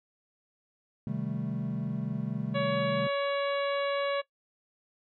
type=chord; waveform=triangle; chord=A half-diminished seventh; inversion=first; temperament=equal; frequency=130.81 / 155.56 / 196 / 220 Hz; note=C3 / Eb3 / G3 / A3; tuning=0 / 0 / 0 / 0 cents; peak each=-34 dBFS; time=1.07-3.07 s; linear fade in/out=2 ms
type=harmonic tone; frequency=562 Hz; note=C#5; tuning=24 cents sharp; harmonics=1 / 2 / 3 / 4 / 5 / 6 / 7; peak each=-28 / -34 / -38 / -40 / -42 / -44 / -45 dBFS; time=2.54-4.22 s; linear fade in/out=20 ms
effects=noise-tail reverb RT60 0.1 s tail -18 dB re dry